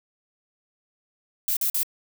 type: noise bursts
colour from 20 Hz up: violet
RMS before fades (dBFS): -24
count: 3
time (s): 1.48-1.832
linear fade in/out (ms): 2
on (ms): 88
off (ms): 44
effects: none